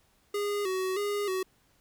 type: tone with vibrato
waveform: square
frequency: 392 Hz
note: G4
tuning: in tune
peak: -29 dBFS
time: 0.34-1.43 s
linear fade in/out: 5 ms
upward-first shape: square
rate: 1.6 Hz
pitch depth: 77 cents each way
effects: pink hiss -67 dBFS RMS until 1.8 s